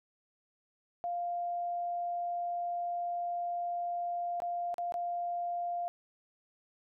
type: tone with dropouts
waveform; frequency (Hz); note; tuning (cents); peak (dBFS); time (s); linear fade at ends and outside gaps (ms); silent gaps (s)
sine; 698.5; F5; 0; -32; 1.04-5.88; 0; 4.402-4.42 / 4.742-4.782 / 4.922-4.941
effects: none